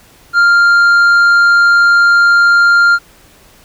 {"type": "tone with tanh clipping", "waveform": "sine", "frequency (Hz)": 1396.9, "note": "F6", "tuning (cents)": 0, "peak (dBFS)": -6, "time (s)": [0.33, 2.99], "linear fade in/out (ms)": 50, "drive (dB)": 5, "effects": ["pink hiss -44 dBFS RMS until 3.64 s"]}